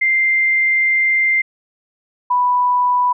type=tone pair in turn; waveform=sine; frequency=2093 / 987.8 Hz; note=C7 / B5; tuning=0 / 0 cents; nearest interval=octave + minor second; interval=1300 cents; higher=first; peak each=-12 dBFS; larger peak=neither; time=0.01-1.42 / 2.3-3.13 s; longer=first; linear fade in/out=10 ms; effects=none